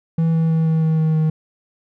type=tone with pitch steps; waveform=triangle; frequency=163.7 / 162.57 / 161.45 / 160.33 / 159.22 / 158.12 / 157.03 Hz; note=E3 / E3 / E3 / E3 / D#3 / D#3 / D#3; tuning=-12 / -24 / -36 / -48 / +40 / +28 / +16 cents; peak=-12 dBFS; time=0.18-1.3 s; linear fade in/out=5 ms; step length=160 ms; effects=none

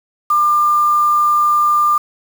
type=tone with quantisation; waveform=sine; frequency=1196 Hz; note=D6; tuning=31 cents sharp; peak=-10 dBFS; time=0.3-1.98 s; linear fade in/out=5 ms; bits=5; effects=none

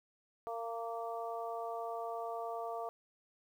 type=harmonic tone with a mistuned harmonic; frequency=229.6 Hz; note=A#3; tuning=26 cents flat; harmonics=2 / 3 / 4 / 5; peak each=-43 / -40 / -47 / -46 dBFS; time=0.47-2.89 s; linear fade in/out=0 ms; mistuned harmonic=5; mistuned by=+18 cents; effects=11-bit

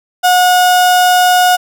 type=tone; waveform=35% pulse; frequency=725 Hz; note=F#5; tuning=35 cents flat; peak=-5 dBFS; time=0.23-1.57 s; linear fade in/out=20 ms; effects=none

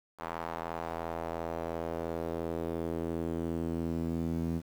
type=tone with band-pass filter sweep; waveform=sawtooth; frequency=82.9 Hz; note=E2; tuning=10 cents sharp; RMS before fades=-35 dBFS; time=0.18-4.62 s; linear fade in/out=50 ms; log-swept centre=1000 to 220 Hz; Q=1.6; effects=9-bit

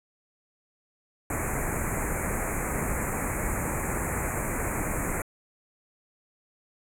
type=band-stop noise; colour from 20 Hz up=pink; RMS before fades=-29 dBFS; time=1.3-5.22 s; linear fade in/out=2 ms; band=2400 to 6800 Hz; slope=96 dB/octave; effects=low-pass 12000 Hz 12 dB/octave

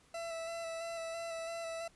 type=tone with vibrato; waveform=40% pulse; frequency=664 Hz; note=E5; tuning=12 cents sharp; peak=-38 dBFS; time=0.14-1.88 s; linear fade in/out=5 ms; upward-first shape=square; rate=3 Hz; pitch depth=17 cents each way; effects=pink hiss -66 dBFS RMS until 1.95 s + resampled to 24000 Hz

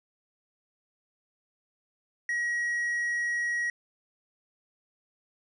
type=tone; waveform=triangle; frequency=1904 Hz; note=A#6; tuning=36 cents sharp; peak=-25 dBFS; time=2.29-3.7 s; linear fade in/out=2 ms; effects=resampled to 22050 Hz

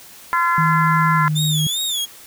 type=harmonic tone; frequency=342.3 Hz; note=F4; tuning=35 cents flat; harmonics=3 / 4 / 5 / 6; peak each=-17 / -20 / -23 / -27 dBFS; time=0.33-1.28 s; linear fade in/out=0 ms
type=tone with pitch glide; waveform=sine; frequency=160 to 153.39 Hz; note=D#3 to D#3; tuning=+49 to -24 cents; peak=-17 dBFS; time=0.58-1.67 s; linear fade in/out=2 ms; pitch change=-73 cents; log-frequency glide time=1.16-1.24 s
type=tone with vibrato; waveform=sawtooth; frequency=3520 Hz; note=A7; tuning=in tune; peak=-17 dBFS; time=1.35-2.06 s; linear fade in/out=20 ms; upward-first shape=sine; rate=2.6 Hz; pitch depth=120 cents each way
effects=white hiss -42 dBFS RMS until 2.26 s

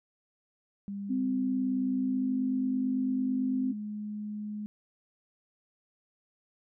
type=tone with pitch glide; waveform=sine; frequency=200 to 209.9 Hz; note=G3 to G#3; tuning=+35 to +19 cents; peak=-34 dBFS; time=0.88-4.66 s; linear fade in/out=0 ms; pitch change=+84 cents; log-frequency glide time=2.02-2.36 s
type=tone; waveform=sine; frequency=258.9 Hz; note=C4; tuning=18 cents flat; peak=-27 dBFS; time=1.09-3.73 s; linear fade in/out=20 ms
effects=none

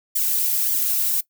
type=noise with flanger; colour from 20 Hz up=violet; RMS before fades=-21 dBFS; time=0.15-1.21 s; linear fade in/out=10 ms; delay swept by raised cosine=0.75 to 3.25 ms; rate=1.8 Hz; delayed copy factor=-1; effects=noise-tail reverb RT60 0.1 s tail -20 dB re dry

